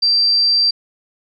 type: tone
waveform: sine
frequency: 4699 Hz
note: D8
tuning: in tune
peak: -11 dBFS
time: 0.02-0.71 s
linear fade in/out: 10 ms
effects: none